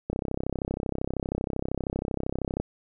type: click train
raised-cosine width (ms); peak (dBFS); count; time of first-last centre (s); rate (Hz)
2; -15; 83; 0.1-2.6; 32.8
effects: none